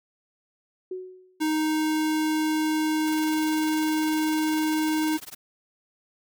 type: tone with exponential decay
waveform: sine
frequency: 370 Hz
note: F#4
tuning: in tune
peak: -28 dBFS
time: 0.91-1.47 s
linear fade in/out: 5 ms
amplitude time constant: 120 ms
type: tone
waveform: square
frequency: 311.1 Hz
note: D#4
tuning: in tune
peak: -23 dBFS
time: 1.4-5.18 s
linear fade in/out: 20 ms
type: noise with tremolo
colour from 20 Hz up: white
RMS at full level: -38 dBFS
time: 3.07-5.35 s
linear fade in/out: 5 ms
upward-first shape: sine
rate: 20 Hz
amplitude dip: 100%
effects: none